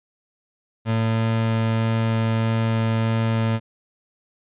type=tone; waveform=30% pulse; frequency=112.7 Hz; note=A2; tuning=42 cents sharp; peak=-16 dBFS; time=0.85-3.6 s; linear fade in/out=50 ms; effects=resampled to 8000 Hz